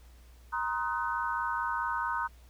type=chord; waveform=sine; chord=C half-diminished seventh; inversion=third; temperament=just; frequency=941.9 / 1046.5 / 1255.8 / 1507 Hz; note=Bb5 / C6 / Eb6 / Gb6; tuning=+18 / 0 / +16 / +31 cents; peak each=-33 / -37 / -35 / -35 dBFS; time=0.52-2.28 s; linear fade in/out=20 ms; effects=added 60 Hz sine -52 dBFS peak until 2.49 s + pink hiss -63 dBFS RMS until 2.49 s